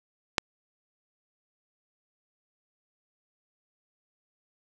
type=click; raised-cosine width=0.2 ms; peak=-4 dBFS; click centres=0.382 s; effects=none